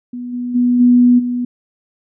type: tone with level steps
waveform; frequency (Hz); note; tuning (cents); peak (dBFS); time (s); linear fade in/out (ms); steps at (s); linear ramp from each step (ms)
sine; 245.1; B3; -13; -23 / -19 / -10 / -6 / -16; 0.13-1.45; 5; 0.32 / 0.54 / 0.79 / 1.18; 20
effects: none